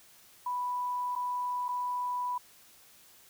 sine tone with dropouts, 987.8 Hz, B5, in tune, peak -30 dBFS, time 0.46-2.38 s, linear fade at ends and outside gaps 5 ms, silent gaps 1.153-1.16 / 1.683-1.688 s, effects white hiss -58 dBFS RMS until 3.29 s

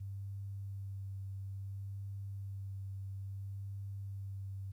sine tone with vibrato, 98 Hz, G2, in tune, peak -40 dBFS, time 0-4.72 s, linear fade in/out 10 ms, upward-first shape sine, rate 0.59 Hz, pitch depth 15 cents each way, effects 12-bit

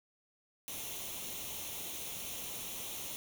white noise with comb filter, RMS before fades -42 dBFS, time 0.68-3.16 s, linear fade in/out 0 ms, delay 0.31 ms, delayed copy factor +0.65, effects none

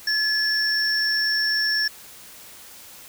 triangle tone pair together, 1714 / 5438 Hz, A6 / F8, -46 / -47 cents, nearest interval octave + minor sixth, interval 1999 cents, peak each -21 dBFS, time 0.07-1.88 s, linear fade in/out 5 ms, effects white hiss -44 dBFS RMS until 3.08 s

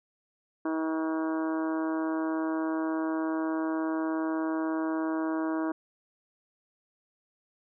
harmonic tone, 159.8 Hz, D#3, 47 cents sharp, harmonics 2 / 3 / 4 / 5 / 6 / 7 / 8 / 9 / 10, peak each -28 / -43 / -37 / -45 / -40 / -41 / -48 / -44 / -47 dBFS, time 0.65-5.72 s, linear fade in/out 5 ms, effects none

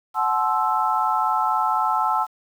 sine chord, F# half-diminished seventh, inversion none, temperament equal with one note detuned, 740 / 863.9 / 1046.5 / 1318.5 Hz, F#5 / A5 / C6 / E6, 0 / -32 / 0 / 0 cents, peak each -26 / -22 / -26 / -23 dBFS, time 0.14-2.27 s, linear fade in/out 50 ms, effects 8-bit

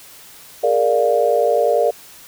sine chord, Bb dominant seventh, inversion third, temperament equal, 415.3 / 466.2 / 587.3 / 698.5 Hz, Ab4 / Bb4 / D5 / F5, 0 / 0 / 0 / 0 cents, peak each -22 / -17 / -17 / -20 dBFS, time 0.63-1.91 s, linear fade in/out 10 ms, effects white hiss -42 dBFS RMS until 2.27 s

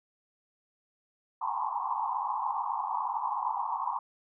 pink band-pass noise, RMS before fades -32 dBFS, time 1.41-3.99 s, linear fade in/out 5 ms, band 810 to 1100 Hz, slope 96 dB/octave, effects none

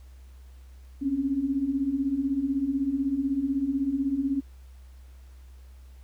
sine beating tone pair, 261.6 / 277.6 Hz, C4 / C#4, 0 / +3 cents, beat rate 16 Hz, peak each -30 / -25 dBFS, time 1.01-4.41 s, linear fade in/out 20 ms, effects added 64 Hz sine -45 dBFS peak until 6.03 s + pink hiss -63 dBFS RMS until 6.03 s

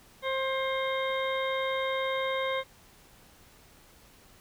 harmonic tone, 530 Hz, C5, 22 cents sharp, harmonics 1 / 2 / 3 / 4 / 6 / 7, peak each -30 / -34 / -40 / -35 / -42 / -40 dBFS, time 0.22-2.64 s, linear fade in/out 50 ms, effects pink hiss -57 dBFS RMS until 4.4 s

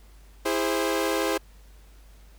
sawtooth chord, E augmented, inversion none, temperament equal with one note detuned, 329.6 / 408.9 / 523.3 Hz, E4 / G#4 / B#4, 0 / -27 / 0 cents, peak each -24 dBFS, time 0.45-1.38 s, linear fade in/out 10 ms, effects added 50 Hz sine -48 dBFS peak until 2.38 s + pink hiss -59 dBFS RMS until 2.38 s

